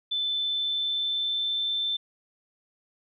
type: tone with pitch glide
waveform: sine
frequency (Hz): 3520 to 3547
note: A7 to A7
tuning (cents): 0 to +13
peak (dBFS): -25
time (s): 0.11-1.97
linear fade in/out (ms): 10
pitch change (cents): +13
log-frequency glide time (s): 0.22-1.74
effects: none